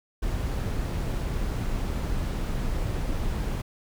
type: noise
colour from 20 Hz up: brown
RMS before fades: -28 dBFS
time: 0.22-3.62 s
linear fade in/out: 10 ms
effects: none